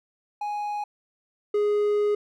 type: tone pair in turn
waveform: triangle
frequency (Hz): 830.6 / 415.3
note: G#5 / G#4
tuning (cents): 0 / 0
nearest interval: octave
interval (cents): 1200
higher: first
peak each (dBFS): -25 / -18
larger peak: second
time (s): 0.41-0.84 / 1.54-2.15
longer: second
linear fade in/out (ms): 5
effects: none